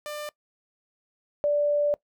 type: tone pair in turn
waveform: sawtooth / sine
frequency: 596 / 585.1 Hz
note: D5 / D5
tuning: +25 / -7 cents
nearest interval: unison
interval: 32 cents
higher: first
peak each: -29 / -20 dBFS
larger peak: second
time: 0.06-0.29 / 1.44-1.94 s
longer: second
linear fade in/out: 0 ms
effects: noise-tail reverb RT60 0.1 s tail -22 dB re dry